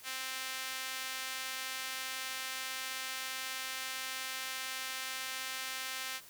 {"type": "tone with high-pass filter", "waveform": "sawtooth", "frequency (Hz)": 261.6, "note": "C4", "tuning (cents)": 0, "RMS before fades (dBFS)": -40, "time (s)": [0.03, 6.21], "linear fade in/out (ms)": 50, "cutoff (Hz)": 1900, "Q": 0.84, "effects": ["white hiss -55 dBFS RMS until 6.29 s"]}